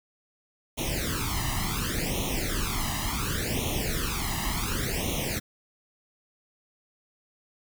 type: noise with flanger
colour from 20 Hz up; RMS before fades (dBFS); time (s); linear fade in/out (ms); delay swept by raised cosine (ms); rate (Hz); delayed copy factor
pink; -29; 0.77-5.4; 20; 0.31 to 1.03; 0.69; +1
effects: none